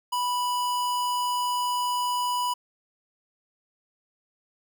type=tone; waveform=square; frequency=985 Hz; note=B5; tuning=5 cents flat; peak=-25 dBFS; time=0.12-2.54 s; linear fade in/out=10 ms; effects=11-bit